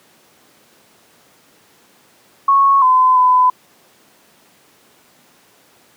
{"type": "tone with pitch steps", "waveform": "sine", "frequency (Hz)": [1102, 1020, 1006], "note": ["C#6", "C6", "B5"], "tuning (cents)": [-11, -44, 32], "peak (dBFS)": -8, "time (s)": [2.48, 3.5], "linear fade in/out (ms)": 5, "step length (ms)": 340, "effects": ["pink hiss -51 dBFS RMS until 5.96 s", "high-pass 200 Hz 12 dB/octave"]}